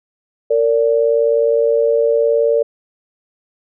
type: tone pair together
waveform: sine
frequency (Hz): 458.9 / 578.2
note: A#4 / D5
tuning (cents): -27 / -27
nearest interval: major third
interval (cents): 400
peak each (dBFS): -13 / -15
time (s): 0.5-2.63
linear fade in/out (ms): 10
effects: none